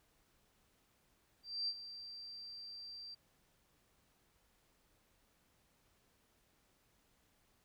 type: tone with ADSR envelope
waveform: sine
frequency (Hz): 4699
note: D8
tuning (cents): 0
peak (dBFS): -34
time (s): 1.43-3.15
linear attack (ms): 250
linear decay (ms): 54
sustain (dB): -13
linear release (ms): 12
effects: pink hiss -74 dBFS RMS until 7.64 s